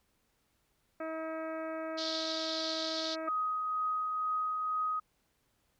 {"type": "harmonic tone", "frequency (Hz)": 320, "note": "D#4", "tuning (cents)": 49, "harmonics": [1, 2, 3, 4, 5, 6, 7, 8], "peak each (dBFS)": [-41, -38, -52, -44, -49, -54, -54, -60], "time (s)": [1, 3.29], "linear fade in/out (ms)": 5}
{"type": "band-pass noise", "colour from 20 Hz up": "white", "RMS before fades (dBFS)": -38, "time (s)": [1.97, 3.16], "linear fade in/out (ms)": 20, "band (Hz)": [3500, 4900], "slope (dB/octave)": 48}
{"type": "tone with tremolo", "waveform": "sine", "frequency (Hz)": 1255, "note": "D#6", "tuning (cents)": 15, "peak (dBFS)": -29, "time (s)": [3.27, 5], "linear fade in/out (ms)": 10, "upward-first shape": "triangle", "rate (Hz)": 2.1, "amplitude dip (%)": 30}
{"effects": ["pink hiss -75 dBFS RMS until 5.79 s"]}